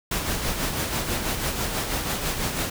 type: noise with tremolo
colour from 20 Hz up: pink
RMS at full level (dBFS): -25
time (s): 0.11-2.7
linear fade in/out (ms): 5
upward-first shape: sine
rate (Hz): 6.1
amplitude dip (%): 45
effects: none